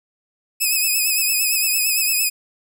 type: tone with vibrato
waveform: 5% pulse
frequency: 2544 Hz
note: D#7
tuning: 38 cents sharp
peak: -8 dBFS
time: 0.6-2.3 s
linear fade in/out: 20 ms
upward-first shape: sine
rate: 8.8 Hz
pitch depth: 55 cents each way
effects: none